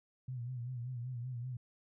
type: tone with vibrato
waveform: sine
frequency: 123.47 Hz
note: B2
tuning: in tune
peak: -38 dBFS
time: 0.28-1.57 s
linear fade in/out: 5 ms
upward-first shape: sine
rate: 5.2 Hz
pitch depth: 83 cents each way
effects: none